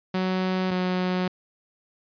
sawtooth tone pair in turn, 186 / 182.91 Hz, F#3 / F#3, +9 / -20 cents, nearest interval unison, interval 29 cents, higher first, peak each -19 dBFS, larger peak neither, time 0.14-0.71 / 0.71-1.28 s, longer neither, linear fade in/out 5 ms, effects resampled to 11025 Hz

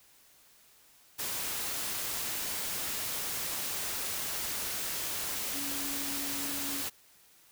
sine tone in noise, 280 Hz, C#4, 18 cents sharp, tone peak -41 dBFS, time 5.53-6.83 s, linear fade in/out 20 ms, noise white, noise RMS -35 dBFS, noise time 1.18-6.9 s, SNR -9 dB, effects white hiss -61 dBFS RMS until 7.51 s

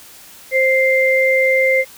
sine tone pair together, 525.2 / 2093 Hz, C5 / C7, +6 / 0 cents, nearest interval 2 octaves, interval 2394 cents, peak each -14 dBFS, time 0.51-1.85 s, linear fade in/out 50 ms, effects white hiss -41 dBFS RMS until 1.97 s

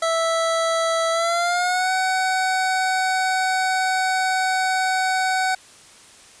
25% pulse tone with pitch glide, 658 to 751.5 Hz, E5 to F#5, -3 to +27 cents, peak -15 dBFS, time 0.02-5.55 s, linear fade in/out 5 ms, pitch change +230 cents, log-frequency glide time 1.11-1.92 s, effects white hiss -47 dBFS RMS until 6.4 s + resampled to 22050 Hz

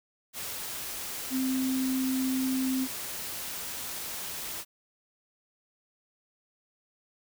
sine tone in noise, 261 Hz, C4, 4 cents flat, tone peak -26 dBFS, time 1.3-2.88 s, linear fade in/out 50 ms, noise white, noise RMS -37 dBFS, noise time 0.33-4.65 s, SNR +8 dB, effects none

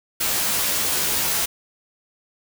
white noise with comb filter, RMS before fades -22 dBFS, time 0.2-1.46 s, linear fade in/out 10 ms, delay 14 ms, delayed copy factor +0.8, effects none

